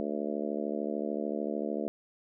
harmonic tone, 73.42 Hz, D2, in tune, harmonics 3 / 4 / 5 / 6 / 7 / 8 / 9, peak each -36 / -37 / -38 / -39 / -39 / -40 / -41 dBFS, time 0-1.88 s, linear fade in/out 0 ms, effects none

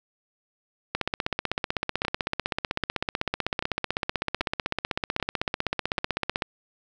two click trains, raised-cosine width 0.3 ms, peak -9 / -12 dBFS, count 88 / 6, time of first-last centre 0.95-6.422 / 2.05-5.987 s, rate 15.9 / 1.27 Hz, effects none

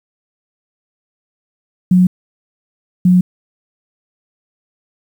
sine tone pair in turn, 182 / 181.01 Hz, F#3 / F#3, -28 / -38 cents, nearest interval unison, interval 10 cents, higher first, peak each -6 dBFS, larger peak neither, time 1.91-2.07 / 3.05-3.21 s, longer neither, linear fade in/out 5 ms, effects 7-bit

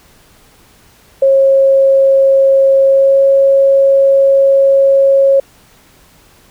sine tone with pitch glide, 542 to 546.7 Hz, C#5 to C#5, -39 to -24 cents, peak -5 dBFS, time 1.22-5.4 s, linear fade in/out 5 ms, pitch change +15 cents, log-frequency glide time 2.85-3.22 s, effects pink hiss -46 dBFS RMS until 6.5 s

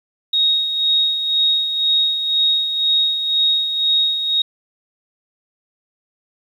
sine tone with tremolo, 3755 Hz, A#7, 12 cents sharp, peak -12 dBFS, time 0.33-4.42 s, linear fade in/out 5 ms, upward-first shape sine, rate 2 Hz, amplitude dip 55%, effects 8-bit

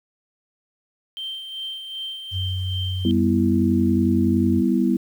sine tone with tremolo, 3136 Hz, G7, in tune, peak -27 dBFS, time 1.17-3.11 s, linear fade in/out 0 ms, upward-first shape sine, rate 2.6 Hz, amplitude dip 50%
sine tone, 93.1 Hz, F#2, 11 cents sharp, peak -23 dBFS, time 2.31-4.63 s, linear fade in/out 50 ms
sine chord, E minor, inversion first, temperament equal, 196 / 246.9 / 329.6 Hz, G3 / B3 / E4, 0 / 0 / 0 cents, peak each -21 / -20 / -22 dBFS, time 3.05-4.97 s, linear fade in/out 2 ms
effects 8-bit

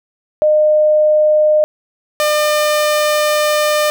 sine / sawtooth tone pair in turn, 610 / 601.9 Hz, D#5 / D5, -34 / +42 cents, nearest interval unison, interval 24 cents, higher first, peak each -8 dBFS, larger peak neither, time 0.42-1.64 / 2.2-3.9 s, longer second, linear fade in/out 0 ms, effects none

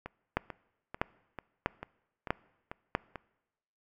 two click trains, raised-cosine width 0.5 ms, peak -12 / -24 dBFS, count 5 / 8, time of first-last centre 0.37-2.951 / 0.06-3.157 s, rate 1.55 / 2.26 Hz, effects noise-tail reverb RT60 1.0 s tail -23 dB re dry

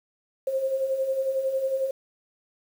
sine beating tone pair, 523.3 / 534.3 Hz, C5 / C5, 0 / +36 cents, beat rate 11 Hz, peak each -32 / -24 dBFS, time 0.47-1.91 s, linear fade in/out 5 ms, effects 8-bit

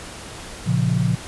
sine chord, Bb minor, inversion none, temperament equal with one note detuned, 116.54 / 139.31 / 174.61 Hz, Bb2 / Db3 / F3, 0 / +9 / 0 cents, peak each -21 dBFS, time 0.66-1.16 s, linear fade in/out 20 ms, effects pink hiss -36 dBFS RMS until 1.27 s + resampled to 24000 Hz

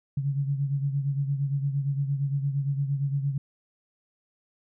sine beating tone pair, 138.59 / 147.29 Hz, C#3 / D3, 0 / +5 cents, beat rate 8.7 Hz, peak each -25 / -32 dBFS, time 0.17-3.38 s, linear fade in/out 5 ms, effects none

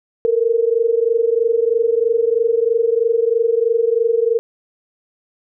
sine tone pair together, 450.1 / 473.2 Hz, A4 / A#4, +39 / +26 cents, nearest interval minor second, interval 87 cents, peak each -16 dBFS, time 0.25-4.39 s, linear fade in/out 0 ms, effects none

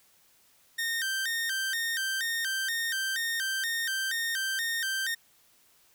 sawtooth tone with vibrato, 1696 Hz, G#6, 36 cents sharp, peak -25 dBFS, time 0.78-5.15 s, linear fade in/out 10 ms, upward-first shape square, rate 2.1 Hz, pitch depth 140 cents each way, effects white hiss -63 dBFS RMS until 5.94 s

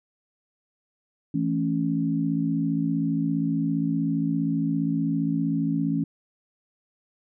sine chord, A major, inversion second, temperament equal, 164.81 / 220 / 277.2 Hz, E3 / A3 / C#4, 0 / 0 / 0 cents, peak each -26 / -29 / -25 dBFS, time 1.34-6.04 s, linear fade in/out 5 ms, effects none

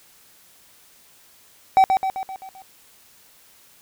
triangle tone with echo, 766 Hz, G5, 40 cents flat, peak -8 dBFS, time 1.77-1.84 s, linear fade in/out 0 ms, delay 130 ms, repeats 6, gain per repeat -5 dB, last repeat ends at 2.62 s, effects white hiss -53 dBFS RMS until 3.81 s

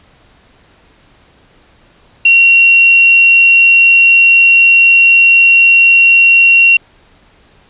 sine tone with quantisation, 2742 Hz, F7, 32 cents flat, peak -3 dBFS, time 2.25-6.77 s, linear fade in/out 5 ms, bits 5, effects pink hiss -47 dBFS RMS until 7.69 s + resampled to 8000 Hz

